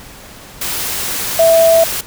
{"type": "tone in noise", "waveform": "sine", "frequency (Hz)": 659.3, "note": "E5", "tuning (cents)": 0, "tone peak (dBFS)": -6, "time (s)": [1.39, 1.84], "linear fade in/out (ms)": 5, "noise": "white", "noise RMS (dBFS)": -20, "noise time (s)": [0.61, 2.01], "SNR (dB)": 11, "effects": ["pink hiss -36 dBFS RMS until 2.06 s"]}